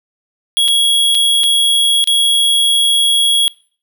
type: tone with dropouts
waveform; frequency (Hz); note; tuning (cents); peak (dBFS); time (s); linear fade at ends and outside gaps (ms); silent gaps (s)
square; 3322; G#7; 0; -10; 0.57-3.48; 0; 0.68-0.684 / 1.147-1.151 / 1.435-1.439 / 2.041-2.074
effects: noise-tail reverb RT60 0.5 s tail -24 dB re dry